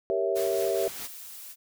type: chord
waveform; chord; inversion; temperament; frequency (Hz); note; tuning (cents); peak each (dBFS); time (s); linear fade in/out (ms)
sine; G diminished seventh; none; equal; 392 / 466.2 / 554.4 / 659.3; G4 / Bb4 / Db5 / Fb5; 0 / 0 / 0 / 0; -28 / -31 / -31 / -29; 0.1-0.88; 0
type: noise with tremolo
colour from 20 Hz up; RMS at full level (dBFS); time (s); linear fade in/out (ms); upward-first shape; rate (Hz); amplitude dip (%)
white; -37; 0.35-1.08; 20; triangle; 4.7; 40
type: noise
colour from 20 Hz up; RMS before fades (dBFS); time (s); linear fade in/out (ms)
blue; -43; 0.91-1.56; 50
effects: none